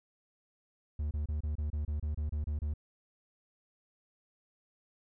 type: tone bursts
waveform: triangle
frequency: 74.9 Hz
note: D2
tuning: 35 cents sharp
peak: -29 dBFS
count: 12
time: 0.99-2.738 s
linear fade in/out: 5 ms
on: 120 ms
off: 28 ms
effects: none